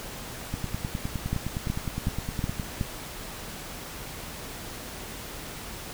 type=two click trains; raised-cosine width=5 ms; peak=-17 / -14 dBFS; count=21 / 5; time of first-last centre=0.54-2.598 / 1.33-2.811 s; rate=9.72 / 2.7 Hz; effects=pink hiss -39 dBFS RMS until 5.93 s